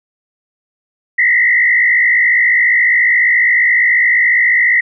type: tone with frequency modulation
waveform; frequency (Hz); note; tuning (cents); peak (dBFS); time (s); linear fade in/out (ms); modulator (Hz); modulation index
sine; 1972; B6; -3; -8; 1.18-4.81; 10; 54.5; 1.8
effects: none